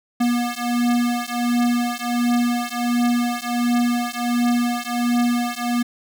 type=beating tone pair; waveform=square; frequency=240 / 241.4 Hz; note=B3 / B3; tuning=-49 / -39 cents; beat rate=1.4 Hz; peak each=-22 dBFS; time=0.2-5.83 s; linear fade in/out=10 ms; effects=none